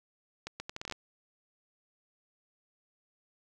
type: accelerating click train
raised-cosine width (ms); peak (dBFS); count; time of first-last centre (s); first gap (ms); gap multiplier
0.2; -21; 10; 0.47-0.923; 130; 0.73
effects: none